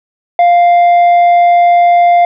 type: tone with tanh clipping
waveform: triangle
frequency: 698.5 Hz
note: F5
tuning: in tune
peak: -5 dBFS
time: 0.39-2.25 s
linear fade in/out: 2 ms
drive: 9 dB
effects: none